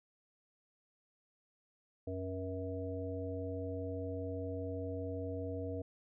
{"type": "harmonic tone with a mistuned harmonic", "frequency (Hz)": 92.5, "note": "F#2", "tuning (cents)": 0, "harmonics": [1, 3, 5, 7], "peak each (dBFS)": [-41, -43, -42, -46], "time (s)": [2.07, 5.82], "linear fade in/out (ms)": 5, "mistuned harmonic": 5, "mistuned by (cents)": 46, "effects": []}